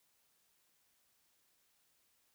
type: silence
effects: white hiss -75 dBFS RMS until 2.34 s